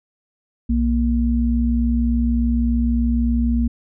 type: tone pair together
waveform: sine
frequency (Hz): 61.74 / 234.9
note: B1 / A#3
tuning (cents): 0 / +13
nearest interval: octave + major seventh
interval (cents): 2313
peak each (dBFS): -18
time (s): 0.69-3.68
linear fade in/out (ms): 10
effects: none